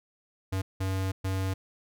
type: tone bursts at uneven times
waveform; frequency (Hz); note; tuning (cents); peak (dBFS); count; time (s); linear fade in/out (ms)
square; 95.2; F#2; +50; -28; 3; 0.52-0.62 / 0.8-1.12 / 1.24-1.54; 10
effects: none